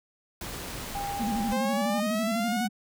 pink noise, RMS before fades -37 dBFS, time 0.41-1.53 s, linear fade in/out 2 ms
sine tone with pitch glide, 803 to 818.5 Hz, G5 to G#5, +41 to -25 cents, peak -31 dBFS, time 0.95-2 s, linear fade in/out 2 ms, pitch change +34 cents, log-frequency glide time 1.52-1.82 s
sine tone with vibrato, 220 Hz, A3, in tune, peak -27 dBFS, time 1.19-2.69 s, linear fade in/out 20 ms, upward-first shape square, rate 12 Hz, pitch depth 110 cents each way
sawtooth linear sweep, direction up, 513 to 746 Hz, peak -25 dBFS, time 1.51-2.68 s, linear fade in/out 20 ms
effects none

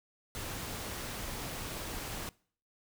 pink noise, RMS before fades -40 dBFS, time 0.35-2.29 s, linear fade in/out 0 ms, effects noise-tail reverb RT60 0.5 s tail -23 dB re dry

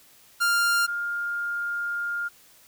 45% pulse / sine tone pair in turn, 1398 / 1408.5 Hz, F6 / F6, +1 / +14 cents, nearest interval unison, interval 13 cents, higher second, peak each -20 / -26 dBFS, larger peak first, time 0.4-0.87 / 0.87-2.29 s, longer second, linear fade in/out 20 ms, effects white hiss -55 dBFS RMS until 2.67 s

